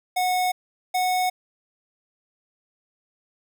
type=tone pair in turn; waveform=square; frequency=732 / 734.8 Hz; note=F#5 / F#5; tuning=-19 / -12 cents; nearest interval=unison; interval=7 cents; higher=second; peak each=-21 dBFS; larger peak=neither; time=0.16-0.52 / 0.94-1.3 s; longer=neither; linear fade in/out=10 ms; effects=none